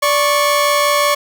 sawtooth tone pair together, 582.7 / 1100 Hz, D5 / C#6, -14 / -14 cents, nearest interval major seventh, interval 1100 cents, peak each -11 dBFS, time 0.02-1.15 s, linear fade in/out 10 ms, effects none

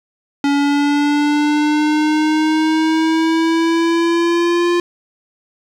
square exponential sweep, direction up, 282.2 to 349.2 Hz, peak -13 dBFS, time 0.44-4.8 s, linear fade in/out 2 ms, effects low-pass 5000 Hz 12 dB/octave + 7-bit

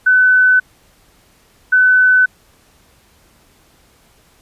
sine tone pair in turn, 1507 / 1507 Hz, F#6 / F#6, +31 / +31 cents, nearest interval unison, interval 0 cents, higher neither, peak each -7 dBFS, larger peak neither, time 0.06-0.6 / 1.72-2.26 s, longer neither, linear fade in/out 10 ms, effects pink hiss -52 dBFS RMS until 4.41 s + resampled to 32000 Hz

